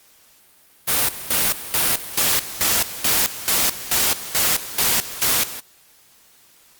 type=noise with tremolo; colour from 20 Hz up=white; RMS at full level=-18 dBFS; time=0.87-5.61 s; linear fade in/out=20 ms; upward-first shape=square; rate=2.3 Hz; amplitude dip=80%; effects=white hiss -53 dBFS RMS until 6.79 s + Opus 48 kbps